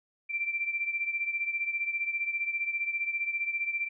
sine beating tone pair, 2349 / 2364 Hz, D7 / D7, 0 / +11 cents, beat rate 15 Hz, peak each -30 / -35 dBFS, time 0.29-3.89 s, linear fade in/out 20 ms, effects none

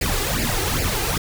pink noise with flanger, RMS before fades -22 dBFS, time 0.01-1.18 s, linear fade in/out 5 ms, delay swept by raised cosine 0.41 to 2.51 ms, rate 2.5 Hz, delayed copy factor +0.75, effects none

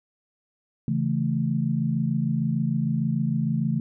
sine chord, A major, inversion first, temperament equal with one note detuned, 138.19 / 164.81 / 220 Hz, C#3 / E3 / A3, -5 / 0 / 0 cents, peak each -26 dBFS, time 0.88-3.8 s, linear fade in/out 2 ms, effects none

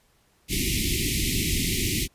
pink band-stop noise, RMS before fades -25 dBFS, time 0.48-2.08 s, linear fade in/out 50 ms, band 400 to 2000 Hz, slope 96 dB/octave, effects pink hiss -64 dBFS RMS until 2.14 s + resampled to 32000 Hz

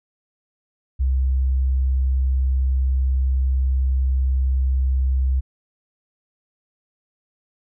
sine tone, 65.41 Hz, C2, in tune, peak -16 dBFS, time 0.99-5.41 s, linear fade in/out 20 ms, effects none

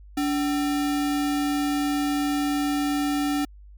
sine tone with sample-and-hold, 288.6 Hz, D4, 30 cents flat, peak -21 dBFS, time 0.17-3.45 s, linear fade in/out 5 ms, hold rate 1050 Hz, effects added 50 Hz sine -43 dBFS peak until 3.77 s + MP3 96 kbps

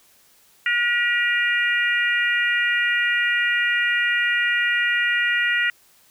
harmonic tone with a mistuned harmonic, 480 Hz, B4, 49 cents flat, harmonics 3 / 4 / 5 / 6, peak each -24 / -20 / -27 / -27 dBFS, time 0.66-5.7 s, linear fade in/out 2 ms, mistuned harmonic 6, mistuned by -40 cents, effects white hiss -56 dBFS RMS until 6.1 s

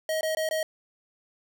square tone bursts, 632 Hz, D#5, 27 cents sharp, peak -26 dBFS, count 4, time 0.09-0.63 s, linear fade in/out 2 ms, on 120 ms, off 20 ms, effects none

